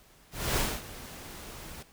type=noise with ADSR envelope; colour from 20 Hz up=pink; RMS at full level=-27 dBFS; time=0.31-1.83 s; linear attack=260 ms; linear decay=240 ms; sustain=-17 dB; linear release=8 ms; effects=pink hiss -59 dBFS RMS until 1.92 s